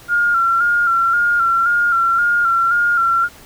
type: tone with vibrato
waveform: sine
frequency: 1390 Hz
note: F6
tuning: 9 cents flat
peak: -12 dBFS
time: 0.08-3.29 s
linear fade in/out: 50 ms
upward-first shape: square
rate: 1.9 Hz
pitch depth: 35 cents each way
effects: pink hiss -42 dBFS RMS until 3.45 s